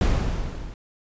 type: noise with level ramp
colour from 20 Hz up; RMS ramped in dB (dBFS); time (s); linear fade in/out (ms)
brown; -17 to -37; 0.01-0.74; 2
effects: resampled to 16000 Hz